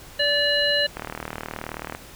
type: harmonic tone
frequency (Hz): 580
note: D5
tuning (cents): -22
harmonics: 1 / 3 / 5 / 7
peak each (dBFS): -24 / -24 / -24 / -24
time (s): 0.19-0.87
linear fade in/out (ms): 10
type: click train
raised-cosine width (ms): 0.5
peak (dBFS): -15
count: 39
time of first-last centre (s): 0.97-1.949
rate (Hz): 38.8
effects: pink hiss -44 dBFS RMS until 2.15 s